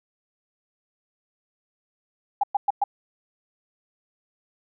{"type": "tone bursts", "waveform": "sine", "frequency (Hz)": 810, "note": "G#5", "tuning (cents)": -43, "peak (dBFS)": -17, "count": 4, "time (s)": [2.41, 2.84], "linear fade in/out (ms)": 5, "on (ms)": 25, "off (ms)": 110, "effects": []}